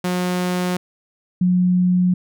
sawtooth / sine tone pair in turn, 180 / 180.64 Hz, F#3 / F#3, -47 / -41 cents, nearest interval unison, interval 6 cents, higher second, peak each -15 / -13 dBFS, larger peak second, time 0.04-0.77 / 1.41-2.14 s, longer neither, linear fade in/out 5 ms, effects none

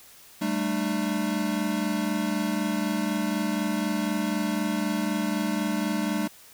square chord, G suspended second, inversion none, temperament equal with one note detuned, 196 / 220 / 300.4 Hz, G3 / A3 / D4, 0 / 0 / +39 cents, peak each -30 dBFS, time 0.41-6.28 s, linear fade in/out 10 ms, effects white hiss -51 dBFS RMS until 6.53 s

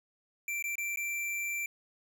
square tone with dropouts, 2349 Hz, D7, in tune, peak -33 dBFS, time 0.48-1.66 s, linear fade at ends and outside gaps 2 ms, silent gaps 0.625-0.64 / 0.755-0.781 / 0.96-0.972 s, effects none

